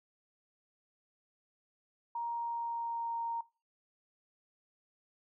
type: tone with pitch glide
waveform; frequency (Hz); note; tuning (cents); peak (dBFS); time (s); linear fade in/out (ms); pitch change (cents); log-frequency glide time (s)
sine; 938 to 927.8; A#5 to A#5; +11 to -8; -34; 2.15-3.41; 5; -19; 2.29-3.16
effects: noise-tail reverb RT60 0.3 s tail -20 dB re dry